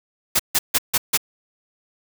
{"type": "noise bursts", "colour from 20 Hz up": "white", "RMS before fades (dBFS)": -17, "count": 5, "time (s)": [0.35, 1.175], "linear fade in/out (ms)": 10, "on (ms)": 45, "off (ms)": 150, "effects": []}